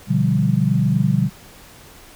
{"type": "chord", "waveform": "sine", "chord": "G dominant seventh", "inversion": "first", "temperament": "equal", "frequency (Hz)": [123.47, 146.83, 174.61, 196], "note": ["B2", "D3", "F3", "G3"], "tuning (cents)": [0, 0, 0, 0], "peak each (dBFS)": [-20, -19, -21, -20], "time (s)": [0.07, 1.3], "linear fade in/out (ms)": 50, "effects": ["pink hiss -44 dBFS RMS until 2.15 s"]}